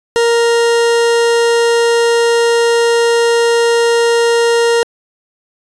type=tone; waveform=40% pulse; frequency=467.2 Hz; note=A#4; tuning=4 cents sharp; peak=-8 dBFS; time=0.16-4.83 s; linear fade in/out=0 ms; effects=resampled to 22050 Hz

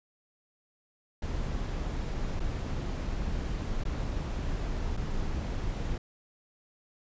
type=noise with dropouts; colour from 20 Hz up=brown; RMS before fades=-32 dBFS; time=1.22-5.98 s; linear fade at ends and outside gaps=5 ms; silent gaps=2.397-2.401 / 3.838-3.851 / 4.968-4.972 s; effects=resampled to 16000 Hz

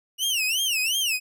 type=tone with vibrato; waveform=sawtooth; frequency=2835 Hz; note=F7; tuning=25 cents sharp; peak=-19 dBFS; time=0.18-1.2 s; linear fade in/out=50 ms; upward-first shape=sine; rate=2.8 Hz; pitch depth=220 cents each way; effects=none

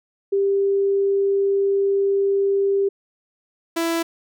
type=tone pair in turn; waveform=sine / sawtooth; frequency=395.5 / 332.6 Hz; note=G4 / E4; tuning=+15 / +16 cents; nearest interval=minor third; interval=299 cents; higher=first; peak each=-16 dBFS; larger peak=neither; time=0.32-2.89 / 3.76-4.03 s; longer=first; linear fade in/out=10 ms; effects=none

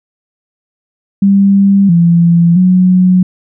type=tone with pitch steps; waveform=sine; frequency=197.6 / 170.1 / 183.3 Hz; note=G3 / F3 / F#3; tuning=+14 / -45 / -16 cents; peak=-4 dBFS; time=1.22-3.23 s; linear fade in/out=5 ms; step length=670 ms; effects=none

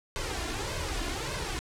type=noise with flanger; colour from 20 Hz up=pink; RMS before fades=-33 dBFS; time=0.16-1.59 s; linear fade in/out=0 ms; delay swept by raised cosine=1.9 to 2.9 ms; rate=1.7 Hz; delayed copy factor=+0.7; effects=low-pass 8000 Hz 12 dB/octave

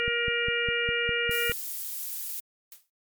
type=harmonic tone; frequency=473 Hz; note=A#4; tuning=25 cents sharp; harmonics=1 / 3 / 4 / 5 / 6; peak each=-31 / -31 / -31 / -31 / -31 dBFS; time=0-1.52 s; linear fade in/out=0 ms
type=click train; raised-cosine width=5 ms; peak=-23 dBFS; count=8; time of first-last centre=0.08-1.497 s; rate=4.94 Hz
type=noise; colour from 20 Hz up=violet; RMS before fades=-34 dBFS; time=1.31-2.4 s; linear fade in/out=0 ms
type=noise with exponential decay; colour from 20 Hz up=blue; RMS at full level=-42 dBFS; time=2.72-2.9 s; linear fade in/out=1 ms; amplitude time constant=37 ms
effects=MP3 96 kbps

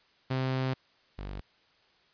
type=tone pair in turn; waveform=sawtooth; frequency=130.81 / 49 Hz; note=C3 / G1; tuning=0 / 0 cents; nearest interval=octave + perfect fourth; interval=1700 cents; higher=first; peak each=-24 / -33 dBFS; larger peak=first; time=0.3-0.74 / 1.18-1.41 s; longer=first; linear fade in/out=10 ms; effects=white hiss -65 dBFS RMS until 2.13 s + resampled to 11025 Hz

